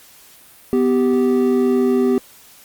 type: tone pair together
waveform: triangle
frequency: 249 / 390.7 Hz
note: B3 / G4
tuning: +14 / -6 cents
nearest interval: minor sixth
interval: 780 cents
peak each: -14 dBFS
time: 0.73-2.18 s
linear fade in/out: 0 ms
effects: white hiss -46 dBFS RMS until 2.64 s + Opus 48 kbps